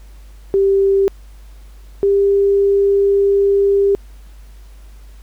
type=tone pair in turn; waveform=sine; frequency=392 / 398.2 Hz; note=G4 / G4; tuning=0 / +27 cents; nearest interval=unison; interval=27 cents; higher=second; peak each=-10 dBFS; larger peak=neither; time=0.54-1.08 / 2.03-3.95 s; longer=second; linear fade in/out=0 ms; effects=added 50 Hz sine -36 dBFS peak until 5.22 s + pink hiss -52 dBFS RMS until 5.22 s